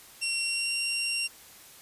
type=tone with pitch glide; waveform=20% pulse; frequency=2736 to 2761 Hz; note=F7 to F7; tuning=-36 to -20 cents; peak=-22 dBFS; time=0.21-1.28 s; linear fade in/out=20 ms; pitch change=+16 cents; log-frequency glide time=0.41-0.72 s; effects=white hiss -51 dBFS RMS until 1.81 s + resampled to 32000 Hz